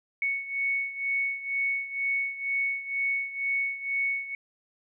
sine beating tone pair, 2217 / 2219.1 Hz, C#7 / C#7, 0 / +1 cents, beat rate 2.1 Hz, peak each -28 / -32 dBFS, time 0.22-4.35 s, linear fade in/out 2 ms, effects none

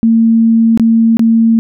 sine tone with dropouts, 227 Hz, A#3, 46 cents flat, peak -5 dBFS, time 0.03-1.59 s, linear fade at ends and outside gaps 0 ms, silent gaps 0.775-0.797 / 1.17-1.194 s, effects none

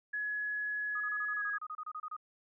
sine tone with pitch glide, 1689 to 1658.1 Hz, G#6 to G#6, +29 to -3 cents, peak -33 dBFS, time 0.13-1.58 s, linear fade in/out 10 ms, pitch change -32 cents, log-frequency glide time 1.35-1.43 s
sine tone bursts, 1244.5 Hz, D#6, in tune, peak -38 dBFS, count 15, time 0.95-2.166 s, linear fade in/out 5 ms, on 54 ms, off 29 ms
effects none

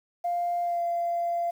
sine tone with pitch glide, 698.5 to 688.9 Hz, F5 to F5, 0 to -24 cents, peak -24 dBFS, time 0.24-1.51 s, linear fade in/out 10 ms, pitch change -24 cents, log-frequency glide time 0.62-0.81 s, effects tanh soft clip ceiling -20 dBFS + 9-bit

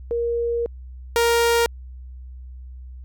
sine / sawtooth tone pair in turn, 470 / 467.9 Hz, A#4 / A#4, +14 / +6 cents, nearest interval unison, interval 8 cents, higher first, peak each -20 / -12 dBFS, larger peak second, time 0.11-0.66 / 1.16-1.66 s, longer first, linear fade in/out 0 ms, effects added 63 Hz sine -35 dBFS peak until 3.04 s

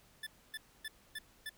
25% pulse tone bursts, 1751 Hz, A6, 9 cents flat, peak -36 dBFS, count 5, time 0.23-1.495 s, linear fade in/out 5 ms, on 37 ms, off 270 ms, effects pink hiss -65 dBFS RMS until 1.57 s

